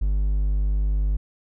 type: tone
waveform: triangle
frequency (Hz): 50.1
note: G1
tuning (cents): +38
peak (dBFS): -17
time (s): 0.01-1.17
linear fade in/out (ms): 10
effects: none